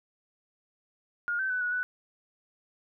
sine tone with pitch steps, 1424 / 1543 / 1500 / 1462 / 1488 Hz, F6 / G6 / F#6 / F#6 / F#6, +33 / -28 / +23 / -21 / +9 cents, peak -27 dBFS, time 1.28-1.83 s, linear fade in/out 0 ms, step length 110 ms, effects none

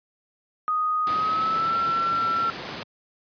sine tone with pitch glide, 1244.5 to 1349.3 Hz, D#6 to E6, 0 to +40 cents, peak -21 dBFS, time 0.68-2.5 s, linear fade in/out 0 ms, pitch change +140 cents, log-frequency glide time 1.1-1.77 s
pink noise, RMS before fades -33 dBFS, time 1.07-2.83 s, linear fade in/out 0 ms
effects high-pass 150 Hz 12 dB/octave + resampled to 11025 Hz

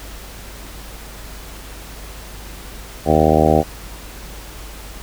harmonic tone, 77.78 Hz, D#2, in tune, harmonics 1 / 2 / 3 / 4 / 5 / 6 / 7 / 8 / 9 / 10, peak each -20 / -20 / -20 / -20 / -20 / -20 / -20 / -20 / -20 / -20 dBFS, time 3.05-3.64 s, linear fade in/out 50 ms, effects added 50 Hz sine -35 dBFS peak until 5.02 s + pink hiss -37 dBFS RMS until 5.02 s

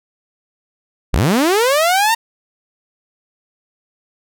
sawtooth linear sweep, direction up, 34.17 to 932.3 Hz, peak -8 dBFS, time 1.13-2.15 s, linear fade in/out 10 ms, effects none

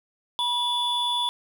triangle tone pair together, 968 / 3450 Hz, B5 / A7, -35 / -35 cents, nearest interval octave + minor seventh, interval 2200 cents, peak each -25 / -23 dBFS, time 0.39-1.29 s, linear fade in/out 0 ms, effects none

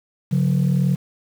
sine tone pair together, 140 / 181.16 Hz, C#3 / F#3, +18 / -36 cents, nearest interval major third, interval 446 cents, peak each -16 / -17 dBFS, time 0.31-0.96 s, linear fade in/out 20 ms, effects tanh soft clip ceiling -12 dBFS + 7-bit

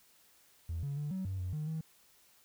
triangle tone with pitch steps, 82.7 / 141.1 / 147.4 / 188.8 / 95.1 / 90.7 / 152.4 / 159.1 Hz, E2 / C#3 / D3 / F#3 / F#2 / F#2 / D#3 / D#3, +6 / +31 / +7 / +35 / +48 / -34 / -36 / +39 cents, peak -31 dBFS, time 0.69-1.81 s, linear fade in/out 5 ms, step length 140 ms, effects tanh soft clip ceiling -31 dBFS + white hiss -65 dBFS RMS until 2.44 s

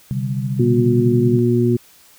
sine chord, C suspended second, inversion none, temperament equal with one note detuned, 130.81 / 145.4 / 196 Hz, C3 / D3 / G3, 0 / -17 / 0 cents, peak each -21 / -26 / -25 dBFS, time 0.11-1.39 s, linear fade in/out 0 ms
harmonic tone, 120 Hz, B2, 49 cents flat, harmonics 1 / 2 / 3, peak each -17 / -17 / -17 dBFS, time 0.59-1.77 s, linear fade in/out 10 ms
effects white hiss -49 dBFS RMS until 2.18 s

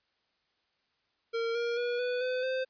square tone with pitch steps, 460 / 471.3 / 482.9 / 494.7 / 506.9 / 519.3 Hz, A#4 / A#4 / B4 / B4 / B4 / C5, -23 / +19 / -39 / +3 / +45 / -13 cents, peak -30 dBFS, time 1.33-2.65 s, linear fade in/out 20 ms, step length 220 ms, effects white hiss -75 dBFS RMS until 2.69 s + resampled to 11025 Hz

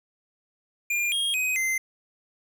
square tone with pitch steps, 2405 / 3253 / 2515 / 2074 Hz, D7 / G#7 / D#7 / C7, +41 / -37 / +18 / -16 cents, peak -24 dBFS, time 0.9-1.78 s, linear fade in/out 5 ms, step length 220 ms, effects none

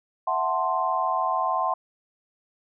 sine chord, F# half-diminished seventh, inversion third, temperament equal, 659.3 / 740 / 880 / 1046.5 Hz, E5 / F#5 / A5 / C6, 0 / 0 / 0 / 0 cents, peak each -30 / -27 / -30 / -25 dBFS, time 0.27-1.74 s, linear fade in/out 5 ms, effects none

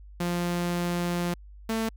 sawtooth tone pair in turn, 174.61 / 223.5 Hz, F3 / A3, 0 / +27 cents, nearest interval major third, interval 427 cents, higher second, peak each -22 dBFS, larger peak neither, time 0.2-1.34 / 1.69-1.89 s, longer first, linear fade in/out 5 ms, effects added 50 Hz sine -44 dBFS peak until 1.96 s

